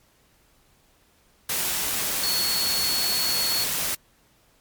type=tone in noise; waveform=sine; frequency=4379 Hz; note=C#8; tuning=22 cents flat; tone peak=-24 dBFS; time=2.23-3.64 s; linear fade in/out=5 ms; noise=white; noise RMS=-26 dBFS; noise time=1.49-3.95 s; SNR=-1 dB; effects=pink hiss -61 dBFS RMS until 4.6 s + MP3 96 kbps